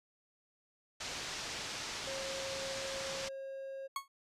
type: low-pass noise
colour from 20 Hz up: white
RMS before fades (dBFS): -42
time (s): 1-3.29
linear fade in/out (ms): 10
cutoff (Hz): 6300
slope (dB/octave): 24
type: tone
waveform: triangle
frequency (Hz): 540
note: C#5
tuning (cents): -45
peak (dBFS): -39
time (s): 2.06-3.88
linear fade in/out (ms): 20
type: tone with exponential decay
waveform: 40% pulse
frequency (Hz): 1100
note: C#6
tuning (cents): -14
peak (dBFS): -31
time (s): 3.96-4.08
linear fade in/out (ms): 2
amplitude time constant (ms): 25
effects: resampled to 32000 Hz